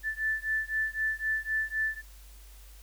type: beating tone pair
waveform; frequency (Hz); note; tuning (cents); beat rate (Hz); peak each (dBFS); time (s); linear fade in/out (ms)
sine; 1756 / 1759.9; A6 / A6; -4 / 0; 3.9; -31; 0.03-2.02; 50
effects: added 50 Hz sine -48 dBFS peak until 2.82 s + white hiss -57 dBFS RMS until 2.82 s